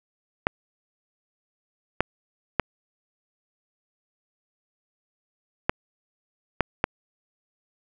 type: clicks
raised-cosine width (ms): 0.5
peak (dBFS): -4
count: 6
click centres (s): 0.469 / 2.006 / 2.597 / 5.695 / 6.607 / 6.841
effects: none